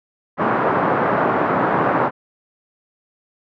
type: band-pass noise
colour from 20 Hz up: white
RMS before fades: -18 dBFS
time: 0.37-2.11 s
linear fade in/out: 50 ms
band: 130 to 1300 Hz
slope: 24 dB/octave
effects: none